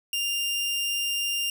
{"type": "tone", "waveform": "sawtooth", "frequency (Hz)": 2797, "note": "F7", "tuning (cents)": 2, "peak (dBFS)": -22, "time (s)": [0.13, 1.5], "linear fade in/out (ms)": 2, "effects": []}